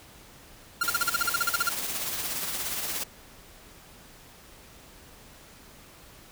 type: tone bursts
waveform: 45% pulse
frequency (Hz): 1396.9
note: F6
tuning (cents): 0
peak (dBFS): -22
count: 14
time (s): 0.81-1.692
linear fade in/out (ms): 5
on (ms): 24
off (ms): 42
type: noise with tremolo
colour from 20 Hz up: white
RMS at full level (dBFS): -30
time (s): 0.83-3.04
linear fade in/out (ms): 10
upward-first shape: triangle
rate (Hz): 17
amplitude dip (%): 45
effects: pink hiss -51 dBFS RMS until 6.31 s